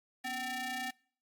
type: ring-modulated tone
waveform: sawtooth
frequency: 518 Hz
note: C5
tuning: 17 cents flat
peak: -29 dBFS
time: 0.24-0.91 s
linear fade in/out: 10 ms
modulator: 1280 Hz
effects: noise-tail reverb RT60 0.5 s tail -26 dB re dry + Opus 48 kbps